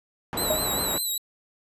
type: low-pass noise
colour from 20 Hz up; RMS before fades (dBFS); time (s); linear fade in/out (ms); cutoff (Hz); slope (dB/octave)
white; -31; 0.33-0.98; 0; 930; 12
type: tone with vibrato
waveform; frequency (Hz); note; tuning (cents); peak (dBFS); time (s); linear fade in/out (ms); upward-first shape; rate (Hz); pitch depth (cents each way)
5% pulse; 3951; B7; 0; -18; 0.37-1.18; 5; triangle; 5; 72
type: tone with exponential decay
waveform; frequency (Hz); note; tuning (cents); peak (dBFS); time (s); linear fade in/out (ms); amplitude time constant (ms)
sine; 622.3; D#5; 0; -19; 0.5-0.68; 5; 39
effects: resampled to 32000 Hz